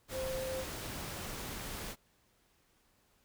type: tone in noise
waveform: sine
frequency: 523.3 Hz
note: C5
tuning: in tune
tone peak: -36 dBFS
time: 0.11-0.65 s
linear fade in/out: 50 ms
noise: pink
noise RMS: -42 dBFS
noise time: 0.08-1.96 s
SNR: +3 dB
effects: pink hiss -71 dBFS RMS until 3.24 s